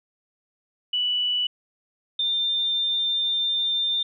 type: tone pair in turn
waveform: sine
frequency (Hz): 2960 / 3597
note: F#7 / A7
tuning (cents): 0 / +37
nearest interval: minor third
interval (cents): 337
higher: second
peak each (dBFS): -21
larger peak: neither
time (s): 0.93-1.47 / 2.19-4.03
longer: second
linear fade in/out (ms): 5
effects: none